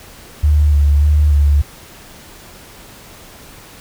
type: tone with vibrato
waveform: sine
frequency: 73.42 Hz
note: D2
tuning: in tune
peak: -8 dBFS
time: 0.43-1.62 s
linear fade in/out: 10 ms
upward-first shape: square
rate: 1.7 Hz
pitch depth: 28 cents each way
effects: pink hiss -39 dBFS RMS until 3.8 s